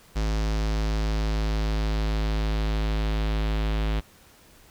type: tone with low-pass filter sweep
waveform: square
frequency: 53.3 Hz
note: G#1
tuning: 46 cents sharp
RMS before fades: -25 dBFS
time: 0.15-4.01 s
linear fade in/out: 20 ms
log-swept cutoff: 5600 to 3500 Hz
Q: 1.8
effects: pink hiss -54 dBFS RMS until 4.7 s